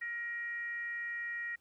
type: tone with frequency modulation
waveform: sine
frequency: 1888 Hz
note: A#6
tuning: 22 cents sharp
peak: -36 dBFS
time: 0.01-1.56 s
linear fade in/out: 10 ms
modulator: 482 Hz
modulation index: 0.35
effects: pink hiss -74 dBFS RMS until 1.6 s